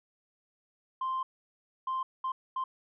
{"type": "tone bursts at uneven times", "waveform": "sine", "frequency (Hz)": 1046, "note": "C6", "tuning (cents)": -1, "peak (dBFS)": -28, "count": 4, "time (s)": [[1.01, 1.23], [1.87, 2.03], [2.24, 2.32], [2.56, 2.64]], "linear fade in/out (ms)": 5, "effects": ["tanh soft clip ceiling -27 dBFS"]}